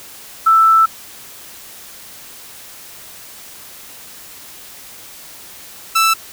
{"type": "tone pair in turn", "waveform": ["sine", "sawtooth"], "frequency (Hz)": [1323, 1323], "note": ["E6", "E6"], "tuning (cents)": [6, 6], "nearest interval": "unison", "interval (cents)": 0, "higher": "neither", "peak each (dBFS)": -7, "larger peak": "neither", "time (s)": [[0.46, 0.86], [5.95, 6.14]], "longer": "first", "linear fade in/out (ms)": 10, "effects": ["white hiss -37 dBFS RMS until 6.32 s"]}